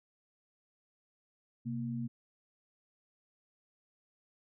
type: tone pair together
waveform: sine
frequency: 129.06 / 233.1 Hz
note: C3 / A#3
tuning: -23 / 0 cents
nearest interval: minor seventh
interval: 1023 cents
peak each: -38 / -36 dBFS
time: 1.65-2.08 s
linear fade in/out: 20 ms
effects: none